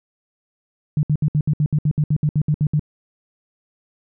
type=tone bursts; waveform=sine; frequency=150 Hz; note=D3; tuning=37 cents sharp; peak=-14 dBFS; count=15; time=0.97-2.795 s; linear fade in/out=2 ms; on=61 ms; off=65 ms; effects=none